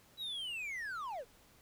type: linear sweep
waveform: triangle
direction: down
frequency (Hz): 3951 to 433.1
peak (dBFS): -37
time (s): 0.17-1.25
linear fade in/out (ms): 50
effects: pink hiss -64 dBFS RMS until 1.61 s